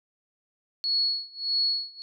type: tone with tremolo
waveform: sine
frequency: 4364 Hz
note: C#8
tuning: 28 cents flat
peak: -21 dBFS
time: 0.84-2.02 s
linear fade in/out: 0 ms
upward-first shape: sine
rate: 1.6 Hz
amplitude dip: 95%
effects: none